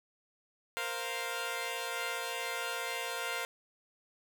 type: chord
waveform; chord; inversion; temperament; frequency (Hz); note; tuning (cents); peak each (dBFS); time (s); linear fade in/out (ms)
10% pulse; Bb suspended second; none; equal; 466.2 / 523.3 / 698.5; Bb4 / C5 / F5; 0 / 0 / 0; -31; 0.77-3.45; 0
effects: none